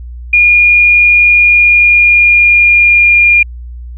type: tone with pitch glide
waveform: sine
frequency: 2428 to 2411 Hz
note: D#7 to D7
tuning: -43 to +45 cents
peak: -3 dBFS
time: 0.33-3.43 s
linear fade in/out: 5 ms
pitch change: -12 cents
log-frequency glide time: 1.33-3.14 s
effects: added 60 Hz sine -23 dBFS peak until 3.97 s